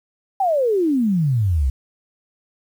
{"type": "exponential sweep", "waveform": "sine", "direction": "down", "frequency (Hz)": [804, 61.74], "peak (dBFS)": -15, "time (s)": [0.4, 1.7], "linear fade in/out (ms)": 5, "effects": ["8-bit"]}